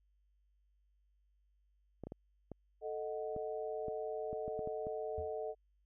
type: clicks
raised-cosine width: 2 ms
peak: -31 dBFS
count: 11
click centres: 2.037 / 2.07 / 2.121 / 2.517 / 3.364 / 3.883 / 4.33 / 4.48 / 4.592 / 4.674 / 4.869 s
type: chord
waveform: sine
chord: D# diminished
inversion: second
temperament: equal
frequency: 440 / 622.3 / 740 Hz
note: A4 / D#5 / F#5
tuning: 0 / 0 / 0 cents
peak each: -40 / -42 / -46 dBFS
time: 2.81-5.55 s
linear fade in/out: 50 ms
type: tone with exponential decay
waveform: triangle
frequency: 80.9 Hz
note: E2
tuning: 32 cents flat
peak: -36 dBFS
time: 5.18-5.35 s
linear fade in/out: 0 ms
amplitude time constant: 35 ms
effects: added 50 Hz sine -70 dBFS peak until 5.85 s